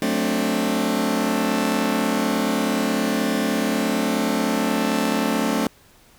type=chord; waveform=sawtooth; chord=D dominant seventh; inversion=first; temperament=just; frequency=183.54 / 220.2 / 264.3 / 293.7 Hz; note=F#3 / A3 / C4 / D4; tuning=-14 / +2 / +18 / 0 cents; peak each=-25 / -19 / -21 / -22 dBFS; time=0.02-5.67 s; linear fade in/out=2 ms; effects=pink hiss -53 dBFS RMS until 6.18 s